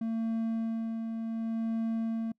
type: tone with tremolo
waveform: triangle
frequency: 225.9 Hz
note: A3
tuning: 46 cents sharp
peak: -26 dBFS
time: 0.01-2.32 s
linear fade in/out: 5 ms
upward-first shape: sine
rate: 0.68 Hz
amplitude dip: 40%
effects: noise-tail reverb RT60 0.1 s tail -26 dB re dry